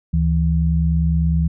sine tone pair together, 73.3 / 163.23 Hz, D2 / E3, -3 / -17 cents, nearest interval octave + major second, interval 1386 cents, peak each -17 dBFS, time 0.13-1.48 s, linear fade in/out 10 ms, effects none

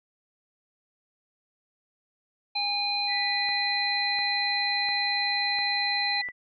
harmonic tone, 816 Hz, G#5, 31 cents flat, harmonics 1 / 3 / 5, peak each -31 / -33 / -27 dBFS, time 2.55-6.22 s, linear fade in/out 10 ms
sine tone, 1975.5 Hz, B6, in tune, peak -30 dBFS, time 3.07-6.32 s, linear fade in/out 50 ms
click train, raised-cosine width 0.5 ms, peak -28 dBFS, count 5, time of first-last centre 3.49-6.287 s, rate 1.43 Hz
effects none

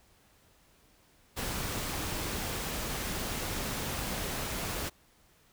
pink noise, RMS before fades -35 dBFS, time 1.36-4.9 s, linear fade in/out 20 ms, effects pink hiss -64 dBFS RMS until 5.52 s

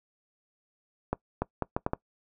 accelerating click train, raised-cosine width 1 ms, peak -13 dBFS, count 6, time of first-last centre 1.13-1.934 s, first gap 290 ms, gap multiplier 0.7, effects noise-tail reverb RT60 0.1 s tail -22 dB re dry

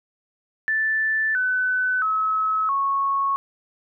sine tone with pitch steps, 1760 / 1505.8 / 1288.4 / 1102.3 Hz, A6 / F#6 / E6 / C#6, 0 / +30 / -40 / -10 cents, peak -19 dBFS, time 0.68-3.36 s, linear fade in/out 0 ms, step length 670 ms, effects none

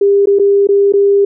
sine tone with dropouts, 400.4 Hz, G4, 37 cents sharp, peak -6 dBFS, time 0.01-1.25 s, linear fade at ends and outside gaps 5 ms, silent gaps 0.258-0.271 / 0.388-0.395 / 0.672-0.688 / 0.924-0.936 s, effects none

